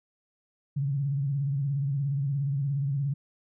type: tone with vibrato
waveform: sine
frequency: 139.5 Hz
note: C#3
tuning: 11 cents sharp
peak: -25 dBFS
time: 0.76-3.14 s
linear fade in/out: 10 ms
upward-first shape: sine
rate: 17 Hz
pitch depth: 87 cents each way
effects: none